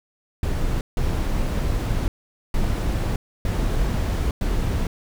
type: noise bursts at uneven times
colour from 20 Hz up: brown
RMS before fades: -22 dBFS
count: 5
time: 0.43-0.81 / 0.97-2.08 / 2.54-3.16 / 3.45-4.31 / 4.41-4.87 s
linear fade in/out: 2 ms
effects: none